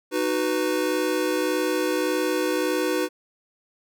square chord, B major, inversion first, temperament just, 308.7 / 370.4 / 493.9 Hz, D#4 / F#4 / B4, -14 / +2 / 0 cents, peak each -27 dBFS, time 0.11-3.09 s, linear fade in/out 50 ms, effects none

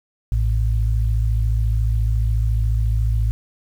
sine tone pair together, 55.83 / 110 Hz, A1 / A2, +26 / 0 cents, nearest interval octave, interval 1174 cents, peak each -17 / -21 dBFS, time 0.32-3.31 s, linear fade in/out 0 ms, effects 8-bit

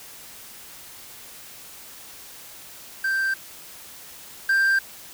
triangle tone pair in turn, 1568 / 1578.9 Hz, G6 / G6, 0 / +12 cents, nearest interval unison, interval 12 cents, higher second, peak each -19 / -15 dBFS, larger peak second, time 3.04-3.34 / 4.49-4.79 s, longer neither, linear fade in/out 5 ms, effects white hiss -43 dBFS RMS until 5.13 s

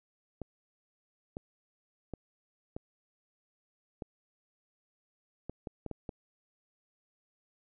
clicks, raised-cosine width 2 ms, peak -25 dBFS, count 10, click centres 0.417 / 1.369 / 2.137 / 2.765 / 4.022 / 5.496 / 5.672 / 5.863 / 5.913 / 6.092 s, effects none

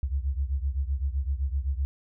sine beating tone pair, 65.8 / 73.6 Hz, C2 / D2, +10 / +4 cents, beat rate 7.8 Hz, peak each -27 / -30 dBFS, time 0.03-1.85 s, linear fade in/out 0 ms, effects none

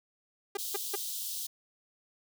sawtooth tone bursts, 401.6 Hz, G4, 42 cents sharp, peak -27 dBFS, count 3, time 0.55-0.956 s, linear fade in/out 5 ms, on 22 ms, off 170 ms
white high-pass noise, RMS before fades -37 dBFS, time 0.58-1.47 s, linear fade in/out 10 ms, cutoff 3200 Hz, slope 48 dB/octave
effects none

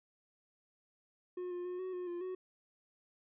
triangle tone with pitch steps, 360.7 / 354.5 / 360 / 372.1 / 359.8 / 348.6 / 370.2 Hz, F#4 / F4 / F#4 / F#4 / F#4 / F4 / F#4, -44 / +26 / -47 / +10 / -48 / -3 / +1 cents, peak -36 dBFS, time 1.37-2.35 s, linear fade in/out 5 ms, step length 140 ms, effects resampled to 8000 Hz

